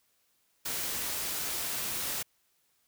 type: noise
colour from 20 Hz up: white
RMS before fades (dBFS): -34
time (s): 0.65-2.23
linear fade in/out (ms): 10
effects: white hiss -72 dBFS RMS until 2.87 s